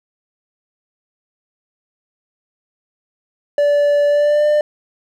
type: tone with pitch glide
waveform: triangle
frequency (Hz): 580 to 597.7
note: D5 to D5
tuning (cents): -22 to +30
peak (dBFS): -9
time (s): 3.58-4.61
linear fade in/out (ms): 2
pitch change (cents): +52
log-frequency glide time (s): 4.07-4.47
effects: none